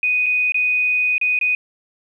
sine tone with dropouts, 2489 Hz, D#7, in tune, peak -15 dBFS, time 0.03-1.55 s, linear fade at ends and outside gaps 2 ms, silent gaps 0.261-0.264 / 0.521-0.544 / 1.181-1.213 / 1.39-1.412 s, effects 9-bit

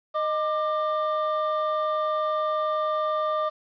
triangle tone pair together, 618.8 / 1190 Hz, D#5 / D6, -10 / +22 cents, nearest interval major seventh, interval 1132 cents, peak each -24 dBFS, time 0.14-3.5 s, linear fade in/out 20 ms, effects resampled to 11025 Hz + 9-bit

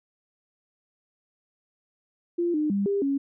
sine tone with pitch steps, 345.4 / 303.3 / 199.6 / 400.3 / 277.2 Hz, F4 / D#4 / G3 / G4 / C#4, -19 / -44 / +32 / +36 / 0 cents, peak -22 dBFS, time 2.38-3.18 s, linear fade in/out 10 ms, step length 160 ms, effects none

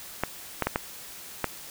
clicks, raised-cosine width 0.5 ms, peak -9 dBFS, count 5, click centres 0.236 / 0.623 / 0.67 / 0.759 / 1.443 s, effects white hiss -43 dBFS RMS until 1.7 s

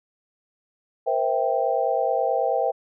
sine chord, C dominant seventh, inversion third, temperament equal with one note detuned, 474 / 523.3 / 659.3 / 784 Hz, Bb4 / C5 / E5 / G5, +29 / 0 / 0 / 0 cents, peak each -27 / -25 / -25 / -25 dBFS, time 1.06-2.72 s, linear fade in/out 20 ms, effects none

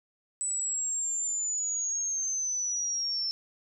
sine linear sweep, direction down, 7970 to 5330 Hz, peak -28 dBFS, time 0.41-3.31 s, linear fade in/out 0 ms, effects none

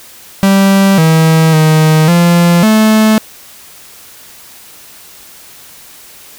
45% pulse tone with pitch steps, 195.2 / 160.6 / 156.5 / 172.4 / 217.5 Hz, G3 / E3 / D#3 / F3 / A3, -7 / -45 / +10 / -22 / -20 cents, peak -5 dBFS, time 0.43-3.18 s, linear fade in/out 0 ms, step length 550 ms, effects white hiss -36 dBFS RMS until 6.38 s

